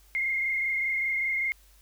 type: tone with frequency modulation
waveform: sine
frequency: 2126 Hz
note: C7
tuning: 27 cents sharp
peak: -25 dBFS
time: 0.15-1.52 s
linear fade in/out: 0 ms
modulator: 25.1 Hz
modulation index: 1.9
effects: added 50 Hz sine -56 dBFS peak until 1.81 s + white hiss -61 dBFS RMS until 1.81 s